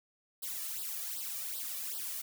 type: noise with flanger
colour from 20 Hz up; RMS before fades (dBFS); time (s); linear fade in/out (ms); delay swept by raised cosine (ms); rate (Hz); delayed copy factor
blue; -39; 0.42-2.22; 10; 0.22 to 1.72; 2.6; +0.95
effects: none